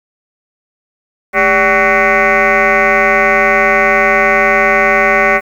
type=tone with frequency modulation; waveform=sine; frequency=1309 Hz; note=E6; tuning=13 cents flat; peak=-6 dBFS; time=1.33-5.41 s; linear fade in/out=50 ms; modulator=182 Hz; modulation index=5.2; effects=tanh soft clip ceiling -2 dBFS + 7-bit